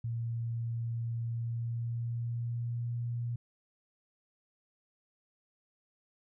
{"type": "tone with pitch glide", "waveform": "sine", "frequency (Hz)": [116.2, 118.98], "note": ["A#2", "A#2"], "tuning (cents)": [-5, 36], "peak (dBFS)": -32, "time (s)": [0.04, 3.36], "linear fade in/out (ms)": 5, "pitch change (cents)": 41, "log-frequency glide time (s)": [1.26, 2.94], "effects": []}